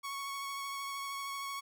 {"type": "tone with vibrato", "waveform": "sawtooth", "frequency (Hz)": 1108.7, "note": "C#6", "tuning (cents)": 0, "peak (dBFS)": -34, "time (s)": [0.03, 1.61], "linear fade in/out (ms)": 20, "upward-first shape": "triangle", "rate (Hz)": 13, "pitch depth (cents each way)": 18, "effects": []}